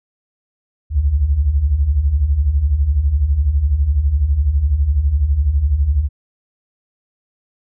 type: beating tone pair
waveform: sine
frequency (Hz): 62.4 / 74.4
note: B1 / D2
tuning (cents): +19 / +23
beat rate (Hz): 12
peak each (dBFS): -19 / -13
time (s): 0.9-6.09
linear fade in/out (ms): 50
effects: none